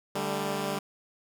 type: chord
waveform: 10% pulse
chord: D suspended fourth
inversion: none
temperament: equal with one note detuned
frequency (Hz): 146.83 / 197.59 / 220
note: D3 / G3 / A3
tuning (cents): 0 / +14 / 0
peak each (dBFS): -27 / -23 / -29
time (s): 0.15-0.79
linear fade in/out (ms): 5
effects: none